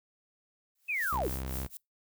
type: noise with exponential growth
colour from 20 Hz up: blue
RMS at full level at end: -40 dBFS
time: 0.75-1.05 s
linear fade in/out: 5 ms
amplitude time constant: 64 ms
type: linear sweep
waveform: sine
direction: down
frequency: 2637 to 241.8 Hz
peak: -29 dBFS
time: 0.88-1.29 s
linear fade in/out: 20 ms
type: noise with tremolo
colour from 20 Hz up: violet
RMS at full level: -38 dBFS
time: 1.02-1.77 s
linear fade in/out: 0 ms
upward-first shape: triangle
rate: 4.1 Hz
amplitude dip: 100%
type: tone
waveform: sawtooth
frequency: 65.41 Hz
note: C2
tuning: in tune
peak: -31 dBFS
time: 1.12-1.67 s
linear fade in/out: 10 ms
effects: noise-tail reverb RT60 0.2 s tail -25 dB re dry